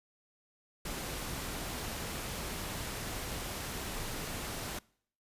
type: noise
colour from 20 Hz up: pink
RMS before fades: -39 dBFS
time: 0.85-4.79 s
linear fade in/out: 5 ms
effects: noise-tail reverb RT60 0.6 s tail -24 dB re dry + resampled to 32000 Hz